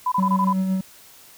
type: tone bursts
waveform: sine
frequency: 1000 Hz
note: B5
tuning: 21 cents sharp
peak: -18 dBFS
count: 6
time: 0.06-0.529 s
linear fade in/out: 5 ms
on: 59 ms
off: 23 ms
type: tone with tremolo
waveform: triangle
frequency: 188.9 Hz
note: F#3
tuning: 36 cents sharp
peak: -16 dBFS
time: 0.18-0.81 s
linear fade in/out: 5 ms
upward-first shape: sine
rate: 7.8 Hz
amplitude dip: 35%
effects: white hiss -48 dBFS RMS until 1.37 s